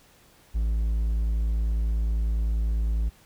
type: tone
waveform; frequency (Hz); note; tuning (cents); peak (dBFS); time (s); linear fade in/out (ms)
triangle; 55; A1; 0; -20; 0.54-3.1; 20
effects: pink hiss -57 dBFS RMS until 3.25 s